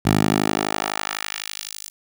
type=tone with high-pass filter sweep; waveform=10% pulse; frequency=51.91 Hz; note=G#1; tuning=in tune; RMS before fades=-23 dBFS; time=0.05-1.9 s; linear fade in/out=10 ms; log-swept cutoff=110 to 7400 Hz; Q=0.93; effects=none